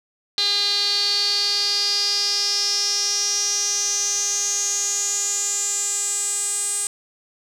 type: tone with band-pass filter sweep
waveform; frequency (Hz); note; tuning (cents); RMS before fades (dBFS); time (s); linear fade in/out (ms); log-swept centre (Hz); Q
sawtooth; 406.2; G#4; -38; -22; 0.38-6.87; 0; 4100 to 8300; 9.1
effects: none